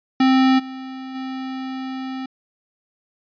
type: tone with level steps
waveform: square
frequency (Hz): 262.1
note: C4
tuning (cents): +3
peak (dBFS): -13 / -31 / -27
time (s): 0.2-2.26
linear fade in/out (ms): 5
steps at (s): 0.58 / 1.14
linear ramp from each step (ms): 20
effects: resampled to 11025 Hz

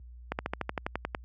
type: slowing click train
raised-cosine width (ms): 0.5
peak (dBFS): -15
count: 11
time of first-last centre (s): 0.32-1.148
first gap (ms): 69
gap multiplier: 1.04
effects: added 60 Hz sine -39 dBFS peak until 1.24 s + high-pass 80 Hz 12 dB/octave

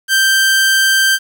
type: tone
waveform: sawtooth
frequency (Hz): 1568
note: G6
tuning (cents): 0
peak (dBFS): -6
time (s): 0.08-1.19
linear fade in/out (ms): 50
effects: 7-bit

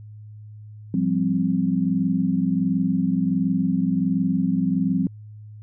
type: chord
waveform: sine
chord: F suspended second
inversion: none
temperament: equal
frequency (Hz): 174.61 / 196 / 261.6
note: F3 / G3 / C4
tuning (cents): 0 / 0 / 0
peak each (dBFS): -23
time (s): 0.94-5.07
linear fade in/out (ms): 2
effects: added 106 Hz sine -38 dBFS peak until 5.62 s

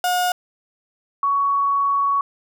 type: tone pair in turn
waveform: 35% pulse / sine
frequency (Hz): 720 / 1119.4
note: F#5 / C#6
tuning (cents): -47 / +17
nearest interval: minor sixth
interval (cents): 764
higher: second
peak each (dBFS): -16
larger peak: neither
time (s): 0.04-0.32 / 1.23-2.21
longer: second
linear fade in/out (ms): 2
effects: none

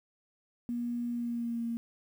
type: tone with pitch glide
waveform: sine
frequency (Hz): 239.2 to 232.5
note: A#3 to A#3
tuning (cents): +45 to -4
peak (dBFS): -31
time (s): 0.69-1.77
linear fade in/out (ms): 0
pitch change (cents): -49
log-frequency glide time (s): 1.11-1.62
effects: 10-bit

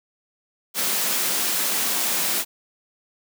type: high-pass noise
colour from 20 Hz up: white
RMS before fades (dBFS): -23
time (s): 0.74-2.45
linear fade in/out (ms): 50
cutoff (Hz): 160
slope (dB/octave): 96
effects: none

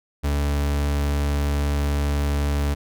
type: tone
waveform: 40% pulse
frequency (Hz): 71.9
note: D2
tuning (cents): -36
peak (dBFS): -19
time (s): 0.23-2.75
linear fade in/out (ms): 20
effects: none

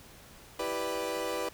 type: chord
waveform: 30% pulse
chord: E minor seventh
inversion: none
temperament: equal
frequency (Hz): 329.6 / 392 / 493.9 / 587.3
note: E4 / G4 / B4 / D5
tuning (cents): 0 / 0 / 0 / 0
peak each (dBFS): -37 / -36 / -32 / -35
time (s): 0.59-1.49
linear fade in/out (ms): 5
effects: pink hiss -53 dBFS RMS until 1.53 s

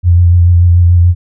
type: tone with vibrato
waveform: sine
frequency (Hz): 87.31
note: F2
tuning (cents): 0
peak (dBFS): -3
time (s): 0.03-1.15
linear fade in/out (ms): 50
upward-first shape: sine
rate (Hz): 6.9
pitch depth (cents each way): 28
effects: none

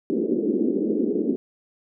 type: band-pass noise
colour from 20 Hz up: white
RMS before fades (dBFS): -23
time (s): 0.1-1.36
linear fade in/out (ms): 0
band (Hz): 210 to 420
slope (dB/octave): 48
effects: none

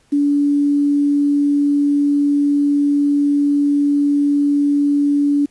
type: tone with quantisation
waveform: sine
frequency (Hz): 287.3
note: D4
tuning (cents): -38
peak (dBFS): -12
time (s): 0.12-5.46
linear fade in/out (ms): 10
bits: 7
effects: pink hiss -57 dBFS RMS until 5.5 s + resampled to 24000 Hz

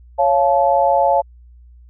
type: chord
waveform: sine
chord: Db augmented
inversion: none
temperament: just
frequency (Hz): 554.4 / 693 / 866.2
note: Db5 / F5 / A5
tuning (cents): 0 / -14 / -27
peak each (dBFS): -16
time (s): 0.18-1.22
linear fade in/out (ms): 20
effects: added 60 Hz sine -41 dBFS peak until 1.89 s

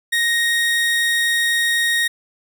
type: tone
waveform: 30% pulse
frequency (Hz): 1868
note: A#6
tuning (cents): +3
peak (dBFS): -13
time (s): 0.12-2.08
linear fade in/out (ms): 10
effects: none

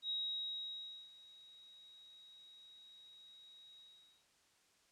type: tone with ADSR envelope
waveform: sine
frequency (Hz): 3807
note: A#7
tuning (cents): +36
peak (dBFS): -36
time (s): 0.02-4.26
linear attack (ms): 74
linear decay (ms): 1000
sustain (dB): -21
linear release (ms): 460
effects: white hiss -72 dBFS RMS until 4.91 s + low-pass 8000 Hz 12 dB/octave

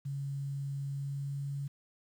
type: tone with pitch glide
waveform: sine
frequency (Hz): 139.2 to 140.41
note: C#3 to C#3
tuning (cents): +8 to +23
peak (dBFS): -34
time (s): 0.05-1.68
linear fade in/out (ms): 10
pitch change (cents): +15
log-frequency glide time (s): 0.88-1.49
effects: 10-bit

